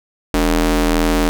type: ring-modulated tone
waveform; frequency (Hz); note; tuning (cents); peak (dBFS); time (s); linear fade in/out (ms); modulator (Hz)
sawtooth; 164.81; E3; 0; -6; 0.34-1.29; 0; 123
effects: none